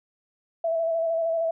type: tone with vibrato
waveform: sine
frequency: 659.3 Hz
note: E5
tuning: in tune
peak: -22 dBFS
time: 0.64-1.51 s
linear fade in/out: 5 ms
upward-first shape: square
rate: 13 Hz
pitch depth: 22 cents each way
effects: none